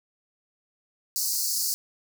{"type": "high-pass noise", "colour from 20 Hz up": "pink", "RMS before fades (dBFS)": -27, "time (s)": [1.16, 1.74], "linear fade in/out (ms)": 0, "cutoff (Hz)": 4400, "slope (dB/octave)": 96, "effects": []}